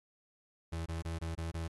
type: tone bursts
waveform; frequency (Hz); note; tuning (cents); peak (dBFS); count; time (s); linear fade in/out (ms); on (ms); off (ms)
35% pulse; 82.41; E2; 0; -34; 6; 0.72-1.68; 10; 140; 24
effects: AAC 32 kbps